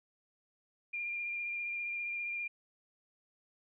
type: tone with vibrato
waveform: sine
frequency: 2400 Hz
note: D7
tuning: 37 cents sharp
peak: -35 dBFS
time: 0.93-2.48 s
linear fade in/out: 10 ms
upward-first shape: sine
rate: 15 Hz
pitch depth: 17 cents each way
effects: none